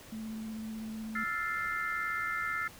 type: tone with vibrato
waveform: sine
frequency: 220 Hz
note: A3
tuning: in tune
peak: -37 dBFS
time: 0.12-1.24 s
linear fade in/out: 5 ms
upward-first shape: square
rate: 16 Hz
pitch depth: 14 cents each way
type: chord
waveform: sine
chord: F major seventh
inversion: third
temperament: equal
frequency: 1318.5 / 1396.9 / 1760 / 2093 Hz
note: E6 / F6 / A6 / C7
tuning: 0 / 0 / 0 / 0 cents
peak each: -37 dBFS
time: 1.15-2.68 s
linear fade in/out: 5 ms
effects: pink hiss -52 dBFS RMS until 2.79 s